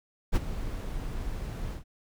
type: noise with ADSR envelope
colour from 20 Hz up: brown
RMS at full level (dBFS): -20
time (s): 0.32-1.84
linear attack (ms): 38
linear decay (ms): 26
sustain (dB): -14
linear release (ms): 110
effects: none